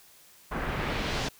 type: noise with low-pass filter sweep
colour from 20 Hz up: pink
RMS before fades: -31 dBFS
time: 0.51-1.29 s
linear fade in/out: 10 ms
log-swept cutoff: 1400 to 5500 Hz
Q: 1.1
effects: white hiss -56 dBFS RMS until 1.39 s